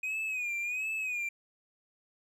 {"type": "tone with vibrato", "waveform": "triangle", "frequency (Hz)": 2489, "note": "D#7", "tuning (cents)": 0, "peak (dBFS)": -30, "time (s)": [0.03, 1.29], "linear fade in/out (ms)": 5, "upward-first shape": "sine", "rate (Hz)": 1.4, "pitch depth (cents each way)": 89, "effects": []}